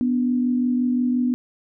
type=tone pair together; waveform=sine; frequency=246.9 / 292.6 Hz; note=B3 / D4; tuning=0 / -6 cents; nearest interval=minor third; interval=294 cents; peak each=-18 / -28 dBFS; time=0.01-1.34 s; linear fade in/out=0 ms; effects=none